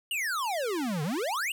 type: exponential two-way sweep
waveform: square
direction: down then up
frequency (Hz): 2960 to 141.5 to 2960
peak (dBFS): -29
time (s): 0.11-1.52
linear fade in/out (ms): 2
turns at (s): 1.03
effects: 10-bit